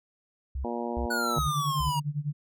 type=tone bursts; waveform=sine; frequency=66.1 Hz; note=C2; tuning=18 cents sharp; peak=-29 dBFS; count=4; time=0.55-1.894 s; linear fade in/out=5 ms; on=96 ms; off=320 ms
type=harmonic tone; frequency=118.6 Hz; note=A#2; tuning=30 cents sharp; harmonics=2 / 3 / 4 / 5 / 6 / 7 / 8; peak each=-34 / -36 / -37 / -38 / -39 / -39 / -40 dBFS; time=0.64-1.39 s; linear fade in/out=5 ms
type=exponential sweep; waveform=square; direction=down; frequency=1480 to 941 Hz; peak=-28 dBFS; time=1.1-2 s; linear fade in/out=10 ms
type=tone with tremolo; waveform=sine; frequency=146.83 Hz; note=D3; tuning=in tune; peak=-25 dBFS; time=1.36-2.33 s; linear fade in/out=10 ms; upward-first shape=sine; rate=10 Hz; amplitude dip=90%
effects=none